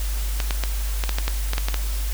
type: clicks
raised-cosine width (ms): 0.2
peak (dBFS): -7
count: 11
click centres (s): 0.402 / 0.508 / 0.637 / 1.038 / 1.093 / 1.185 / 1.28 / 1.534 / 1.581 / 1.685 / 1.743
effects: added 50 Hz sine -22 dBFS peak until 2.13 s + white hiss -35 dBFS RMS until 2.13 s